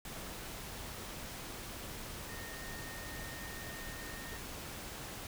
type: tone in noise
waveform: sine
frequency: 1840 Hz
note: A#6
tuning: 23 cents flat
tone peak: -49 dBFS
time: 2.29-4.37 s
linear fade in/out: 2 ms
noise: pink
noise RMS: -45 dBFS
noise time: 0.05-5.27 s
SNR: -7 dB
effects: none